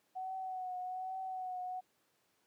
sine tone with vibrato, 744 Hz, F#5, 9 cents sharp, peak -38 dBFS, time 0.15-1.81 s, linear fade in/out 20 ms, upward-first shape triangle, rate 1.2 Hz, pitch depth 39 cents each way, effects pink hiss -75 dBFS RMS until 2.46 s + high-pass 200 Hz 12 dB/octave

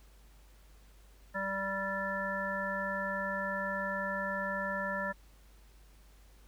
harmonic tone, 194.7 Hz, G3, 12 cents flat, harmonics 1 / 3 / 5 / 7 / 9, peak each -41 / -38 / -40 / -41 / -36 dBFS, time 1.34-5.13 s, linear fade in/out 20 ms, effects added 50 Hz sine -56 dBFS peak until 6.47 s + pink hiss -65 dBFS RMS until 6.47 s

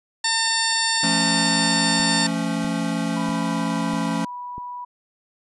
harmonic tone, 904 Hz, A5, 47 cents sharp, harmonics 1 / 2 / 3 / 4 / 5 / 6 / 8 / 9 / 10, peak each -27 / -25 / -33 / -28 / -24 / -30 / -28 / -34 / -32 dBFS, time 0.24-2.27 s, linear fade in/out 5 ms
square chord, F augmented, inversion none, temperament equal with one note detuned, 172.01 / 220 / 277.2 Hz, F3 / A3 / C#4, -26 / 0 / 0 cents, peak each -27 dBFS, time 1.03-4.25 s, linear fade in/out 5 ms
click train, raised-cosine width 3 ms, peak -25 dBFS, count 5, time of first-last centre 2-4.581 s, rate 1.55 Hz
sine tone with pitch glide, 991 to 980.7 Hz, B5 to B5, +6 to -12 cents, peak -30 dBFS, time 3.16-4.85 s, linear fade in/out 10 ms, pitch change -18 cents, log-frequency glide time 4.01-4.15 s
effects resampled to 24000 Hz

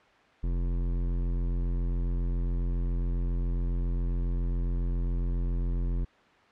triangle tone with hard clipping, 43.65 Hz, F1, in tune, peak -28 dBFS, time 0.43-6.05 s, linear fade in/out 10 ms, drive 18 dB, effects white hiss -58 dBFS RMS until 6.51 s + low-pass 2000 Hz 12 dB/octave

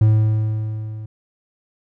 triangle tone with level ramp, 108.5 Hz, A2, 24 cents flat, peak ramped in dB -7 to -27 dBFS, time 0.01-1.06 s, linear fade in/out 5 ms, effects none

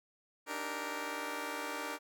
10% pulse chord, Eb major seventh, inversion third, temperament just, 291.7 / 311.1 / 388.9 / 466.7 Hz, D4 / Eb4 / G4 / Bb4, -12 / 0 / -14 / +2 cents, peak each -34 / -38 / -38 / -34 dBFS, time 0.46-1.99 s, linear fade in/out 50 ms, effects none

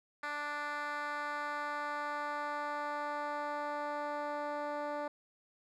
10% pulse tone with band-pass filter sweep, 293.7 Hz, D4, in tune, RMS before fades -38 dBFS, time 0.23-5.08 s, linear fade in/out 5 ms, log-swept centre 1600 to 620 Hz, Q 1.2, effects none

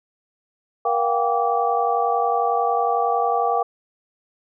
sine tone cluster, 474 / 699 / 739 / 790 / 1157 Hz, A#4 / F5 / F#5 / G5 / D6, +29 / +1 / -2 / +13 / -26 cents, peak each -24 / -23 / -29 / -22 / -25 dBFS, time 0.85-3.63 s, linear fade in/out 5 ms, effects none

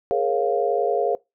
sine chord, Bb minor seventh, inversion third, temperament equal with one note detuned, 415.3 / 466.2 / 543.6 / 698.5 Hz, Ab4 / Bb4 / Db5 / F5, 0 / 0 / -34 / 0 cents, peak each -24 dBFS, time 0.11-1.15 s, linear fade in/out 0 ms, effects noise-tail reverb RT60 0.2 s tail -23 dB re dry

